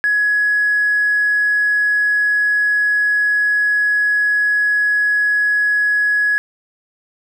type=tone with tanh clipping; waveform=triangle; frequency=1679 Hz; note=G#6; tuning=18 cents sharp; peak=-12 dBFS; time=0.04-6.38 s; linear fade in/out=0 ms; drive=1 dB; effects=none